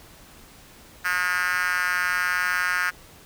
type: tone with high-pass filter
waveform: 5% pulse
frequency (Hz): 179.9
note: F#3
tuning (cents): -48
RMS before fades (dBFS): -24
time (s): 1.04-2.91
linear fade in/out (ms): 20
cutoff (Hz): 1500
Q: 4
effects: pink hiss -49 dBFS RMS until 3.25 s